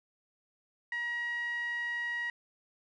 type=tone with band-pass filter; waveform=sawtooth; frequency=952 Hz; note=A#5; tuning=36 cents sharp; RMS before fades=-35 dBFS; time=0.92-2.3 s; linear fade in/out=2 ms; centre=2000 Hz; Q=9.8; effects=none